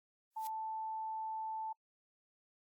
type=noise with exponential growth; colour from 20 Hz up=blue; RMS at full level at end=-46 dBFS; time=0.31-0.47 s; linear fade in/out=0 ms; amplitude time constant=33 ms
type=tone; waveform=sine; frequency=880 Hz; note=A5; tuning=in tune; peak=-38 dBFS; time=0.36-1.73 s; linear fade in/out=10 ms
effects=noise-tail reverb RT60 0.1 s tail -24 dB re dry + AAC 64 kbps